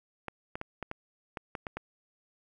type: clicks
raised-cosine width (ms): 0.5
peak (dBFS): -21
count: 9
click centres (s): 0.283 / 0.555 / 0.614 / 0.827 / 0.914 / 1.372 / 1.552 / 1.668 / 1.77
effects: 10-bit